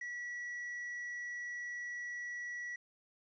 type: tone with quantisation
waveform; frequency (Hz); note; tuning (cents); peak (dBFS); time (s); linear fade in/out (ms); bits
triangle; 1939; B6; -32; -38; 0.01-2.76; 5; 11
effects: resampled to 16000 Hz